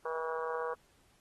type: harmonic tone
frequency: 161.3 Hz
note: E3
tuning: 37 cents flat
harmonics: 3 / 4 / 5 / 6 / 7 / 8 / 9 / 10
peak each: -36 / -46 / -46 / -42 / -41 / -52 / -46 / -53 dBFS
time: 0.05-0.74 s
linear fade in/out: 5 ms
effects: pink hiss -68 dBFS RMS until 1.2 s + AAC 32 kbps